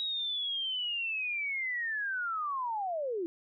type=linear sweep; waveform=sine; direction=down; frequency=3836 to 323.9 Hz; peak=-31 dBFS; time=0-3.26 s; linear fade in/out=0 ms; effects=none